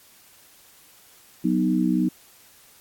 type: chord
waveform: sine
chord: B major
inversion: second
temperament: equal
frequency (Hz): 185 / 246.9 / 311.1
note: F#3 / B3 / D#4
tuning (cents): 0 / 0 / 0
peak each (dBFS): -23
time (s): 1.44-2.09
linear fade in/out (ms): 10
effects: white hiss -53 dBFS RMS until 2.8 s + AAC 64 kbps